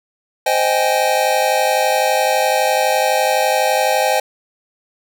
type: chord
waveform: square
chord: Ab major seventh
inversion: first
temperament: just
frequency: 519.1 / 623 / 778.7 / 830.6 Hz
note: C5 / Eb5 / G5 / Ab5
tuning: -14 / +2 / -12 / 0 cents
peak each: -20 dBFS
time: 0.46-4.2 s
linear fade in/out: 5 ms
effects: none